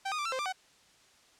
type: tone with pitch steps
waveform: sawtooth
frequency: 779 / 1234 / 1175 / 1344 / 521 / 1184 / 751 Hz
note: G5 / D#6 / D6 / E6 / C5 / D6 / F#5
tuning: -11 / -15 / +1 / +33 / -7 / +14 / +26 cents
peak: -28 dBFS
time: 0.05-0.526 s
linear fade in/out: 10 ms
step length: 68 ms
effects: white hiss -62 dBFS RMS until 1.39 s + low-pass 7000 Hz 12 dB/octave